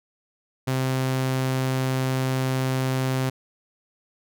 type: tone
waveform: sawtooth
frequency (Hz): 130.81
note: C3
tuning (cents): 0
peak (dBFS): -18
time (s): 0.67-3.3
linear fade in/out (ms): 10
effects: none